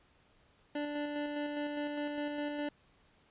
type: tone with tremolo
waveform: 25% pulse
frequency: 293.3 Hz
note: D4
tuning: 2 cents flat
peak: -30 dBFS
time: 0.75-2.69 s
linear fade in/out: 5 ms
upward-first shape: square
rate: 4.9 Hz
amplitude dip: 30%
effects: pink hiss -67 dBFS RMS until 3.3 s + resampled to 8000 Hz